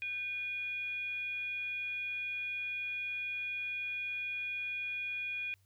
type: tone with frequency modulation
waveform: sine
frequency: 2449 Hz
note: D#7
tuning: 28 cents flat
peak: -35 dBFS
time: 0.02-5.54 s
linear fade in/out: 0 ms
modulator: 896 Hz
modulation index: 0.28
effects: added 96 Hz sine -66 dBFS peak until 5.65 s + white hiss -75 dBFS RMS until 5.65 s